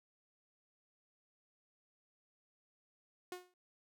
sawtooth tone with exponential decay, 361.4 Hz, F#4, 41 cents flat, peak -36 dBFS, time 3.32-3.54 s, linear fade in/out 2 ms, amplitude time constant 46 ms, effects none

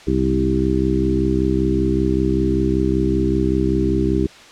harmonic tone with a mistuned harmonic, 65.2 Hz, C2, 5 cents flat, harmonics 1 / 2 / 3 / 4 / 5 / 6, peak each -22 / -25 / -23 / -24 / -20 / -22 dBFS, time 0.07-4.27 s, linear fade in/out 5 ms, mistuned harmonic 2, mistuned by +19 cents, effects white hiss -42 dBFS RMS until 4.51 s + low-pass 5000 Hz 12 dB/octave

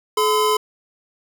square tone pair together, 428.3 / 1018.7 Hz, A4 / C6, -47 / -47 cents, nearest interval octave + minor third, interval 1500 cents, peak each -19 dBFS, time 0.17-0.57 s, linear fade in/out 5 ms, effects none

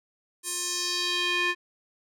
square tone with band-pass filter sweep, 353.6 Hz, F4, 22 cents sharp, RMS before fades -28 dBFS, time 0.43-1.55 s, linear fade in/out 50 ms, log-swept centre 9200 to 2100 Hz, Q 2.1, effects none

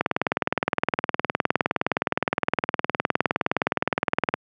click train, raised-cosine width 0.5 ms, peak -4 dBFS, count 85, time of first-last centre 0.01-4.34 s, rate 19.4 Hz, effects high-pass 150 Hz 12 dB/octave

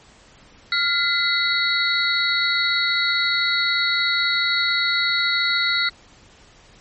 sine tone cluster, 1400 / 2030 / 3874 / 4361 Hz, F6 / B6 / B7 / C#8, +4 / +47 / -34 / -29 cents, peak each -23 dBFS, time 0.72-5.89 s, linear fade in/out 2 ms, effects pink hiss -50 dBFS RMS until 6.8 s + MP3 32 kbps

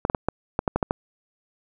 clicks, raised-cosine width 1 ms, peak -7 dBFS, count 9, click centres 0.051 / 0.099 / 0.148 / 0.286 / 0.591 / 0.678 / 0.76 / 0.828 / 0.909 s, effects none

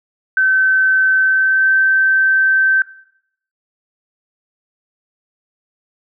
sine tone with pitch glide, 1535 to 1550.1 Hz, G6 to G6, -37 to -20 cents, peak -10 dBFS, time 0.37-2.82 s, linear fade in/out 2 ms, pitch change +17 cents, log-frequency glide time 1.17-1.73 s, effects noise-tail reverb RT60 0.7 s tail -18 dB re dry

